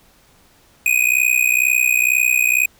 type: tone with amplitude modulation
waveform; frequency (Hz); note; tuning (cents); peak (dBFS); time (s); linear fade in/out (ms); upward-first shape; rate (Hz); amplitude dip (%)
square; 2489; D#7; 0; -10; 0.86-2.66; 2; sine; 62.1; 95
effects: pink hiss -53 dBFS RMS until 2.79 s